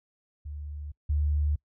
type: tone pair in turn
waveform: sine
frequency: 73.7 / 74.06 Hz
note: D2 / D2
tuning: +7 / +15 cents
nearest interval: unison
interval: 8 cents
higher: second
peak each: -35 / -23 dBFS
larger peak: second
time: 0.45-0.92 / 1.09-1.56 s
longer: neither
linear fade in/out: 10 ms
effects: noise-tail reverb RT60 0.1 s tail -24 dB re dry